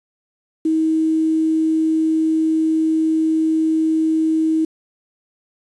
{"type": "tone with quantisation", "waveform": "sine", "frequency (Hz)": 318.3, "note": "D#4", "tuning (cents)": 39, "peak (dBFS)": -14, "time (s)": [0.65, 4.65], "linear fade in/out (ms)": 5, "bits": 7, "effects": ["resampled to 24000 Hz"]}